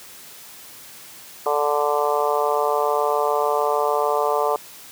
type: harmonic tone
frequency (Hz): 146.83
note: D3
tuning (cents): 0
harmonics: 3 / 4 / 5 / 6 / 7 / 8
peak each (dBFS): -23 / -24 / -25 / -26 / -26 / -27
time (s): 1.46-4.56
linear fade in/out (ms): 2
effects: white hiss -42 dBFS RMS until 4.91 s + high-pass 80 Hz 12 dB/octave